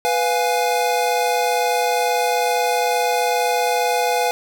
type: chord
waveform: square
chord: F diminished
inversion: second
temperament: equal with one note detuned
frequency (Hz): 493.9 / 702.5 / 830.6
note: Cb5 / F5 / Ab5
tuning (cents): 0 / +10 / 0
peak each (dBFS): -22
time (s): 0.05-4.31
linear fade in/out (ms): 0
effects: none